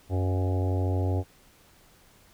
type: harmonic tone with a mistuned harmonic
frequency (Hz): 92.5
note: F#2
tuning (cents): 0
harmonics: 1 / 3 / 4 / 5 / 6 / 7 / 8 / 9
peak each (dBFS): -24 / -34 / -36 / -38 / -40 / -41 / -42 / -43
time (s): 0.09-1.24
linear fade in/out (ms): 50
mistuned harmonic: 8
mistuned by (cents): -27
effects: pink hiss -58 dBFS RMS until 2.33 s